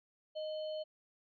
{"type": "tone with sample-and-hold", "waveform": "sine", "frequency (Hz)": 620, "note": "D#5", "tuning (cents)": -6, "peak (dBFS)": -37, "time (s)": [0.35, 0.84], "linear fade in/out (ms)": 20, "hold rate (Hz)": 3675, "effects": ["resampled to 11025 Hz"]}